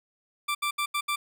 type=tone bursts at uneven times; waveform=20% pulse; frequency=1174.7 Hz; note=D6; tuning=in tune; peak=-21 dBFS; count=5; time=0.48-0.55 / 0.62-0.71 / 0.78-0.86 / 0.94-1.01 / 1.08-1.16 s; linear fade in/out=10 ms; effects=none